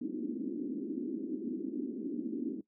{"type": "band-pass noise", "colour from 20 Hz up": "white", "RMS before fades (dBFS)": -37, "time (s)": [0.01, 2.61], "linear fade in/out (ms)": 5, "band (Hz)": [230, 330], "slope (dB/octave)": 48, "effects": ["noise-tail reverb RT60 0.1 s tail -17 dB re dry"]}